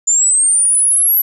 sine linear sweep, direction up, 7040 to 11840 Hz, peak -9 dBFS, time 0.07-1.22 s, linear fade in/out 10 ms, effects none

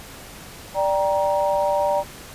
sine chord, G minor, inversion second, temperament just, 588 / 784 / 940.8 Hz, D5 / G5 / Bb5, +2 / 0 / +16 cents, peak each -20 / -25 / -23 dBFS, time 0.74-2.04 s, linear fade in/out 50 ms, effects pink hiss -40 dBFS RMS until 2.34 s + resampled to 32000 Hz

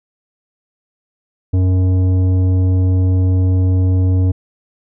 triangle tone with tanh clipping, 92.5 Hz, F#2, in tune, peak -12 dBFS, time 1.53-4.32 s, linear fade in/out 10 ms, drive 15 dB, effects none

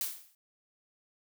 blue noise with exponential decay, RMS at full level -30 dBFS, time 0.01-0.35 s, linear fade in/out 1 ms, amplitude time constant 73 ms, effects none

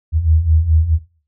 sine beating tone pair, 76.7 / 81.4 Hz, D#2 / E2, -24 / -21 cents, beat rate 4.7 Hz, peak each -16 / -12 dBFS, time 0.12-0.99 s, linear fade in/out 50 ms, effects noise-tail reverb RT60 0.4 s tail -17 dB re dry

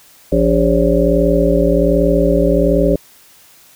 harmonic tone with a mistuned harmonic, 57.3 Hz, A#1, 29 cents flat, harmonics 1 / 3 / 5 / 7 / 9 / 10, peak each -17 / -17 / -17 / -17 / -17 / -17 dBFS, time 0.32-2.96 s, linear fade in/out 5 ms, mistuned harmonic 9, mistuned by +53 cents, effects white hiss -46 dBFS RMS until 3.75 s

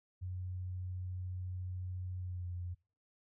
sine tone with pitch glide, 91.4 to 88.8 Hz, F#2 to F2, -21 to +29 cents, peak -38 dBFS, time 0.21-2.75 s, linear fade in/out 20 ms, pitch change -50 cents, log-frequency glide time 2.19-2.48 s, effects noise-tail reverb RT60 0.4 s tail -25 dB re dry

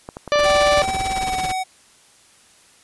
clicks, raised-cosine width 1 ms, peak -17 dBFS, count 10, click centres 0.089 / 0.169 / 0.277 / 0.358 / 0.393 / 0.775 / 0.82 / 0.879 / 0.966 / 1.009 s
harmonic tone, 587.3 Hz, D5, in tune, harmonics 1 / 2 / 3 / 4 / 5 / 6 / 7 / 8 / 10, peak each -15 / -21 / -25 / -27 / -29 / -31 / -32 / -33 / -35 dBFS, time 0.32-0.82 s, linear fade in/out 0 ms
pink noise with tremolo, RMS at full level -26 dBFS, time 0.38-1.53 s, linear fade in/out 20 ms, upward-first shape sine, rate 18 Hz, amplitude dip 80%
square tone with pitch glide, 767 to 751.2 Hz, G5 to F#5, -38 to +26 cents, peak -22 dBFS, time 0.44-1.64 s, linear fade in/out 20 ms, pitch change -36 cents, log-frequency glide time 1.11-1.36 s
effects white hiss -52 dBFS RMS until 2.83 s + resampled to 24000 Hz

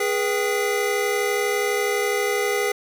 square tone cluster, 414.3 / 486.5 / 786 / 2032 Hz, G#4 / B4 / G5 / B6, -4 / -26 / +4 / +49 cents, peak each -24 / -27 / -31 / -28 dBFS, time 0-2.72 s, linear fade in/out 5 ms, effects none

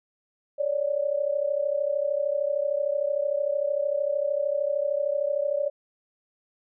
sine tone pair together, 557.8 / 591 Hz, C#5 / D5, +11 / +11 cents, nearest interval minor second, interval 100 cents, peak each -26 dBFS, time 0.58-5.7 s, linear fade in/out 20 ms, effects none

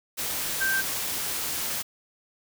sine tone in noise, 1567 Hz, G6, 1 cent flat, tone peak -23 dBFS, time 0.6-0.82 s, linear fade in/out 20 ms, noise white, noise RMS -30 dBFS, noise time 0.17-1.83 s, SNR +4 dB, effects none

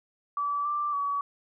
sine tone with pitch steps, 1153 / 1177 / 1136 Hz, D6 / D6 / C#6, -32 / +3 / +42 cents, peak -26 dBFS, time 0.37-1.21 s, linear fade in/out 2 ms, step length 280 ms, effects none

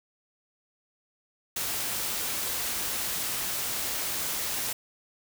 white noise, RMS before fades -31 dBFS, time 1.56-4.73 s, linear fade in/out 5 ms, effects none

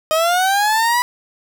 30% pulse linear sweep, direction up, 620 to 987.8 Hz, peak -11 dBFS, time 0.11-1.02 s, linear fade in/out 0 ms, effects 8-bit

